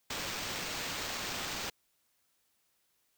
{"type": "noise with sample-and-hold", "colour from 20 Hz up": "violet", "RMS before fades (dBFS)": -38, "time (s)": [0.1, 1.7], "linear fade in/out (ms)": 5, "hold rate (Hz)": 11025, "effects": ["white hiss -75 dBFS RMS until 3.17 s"]}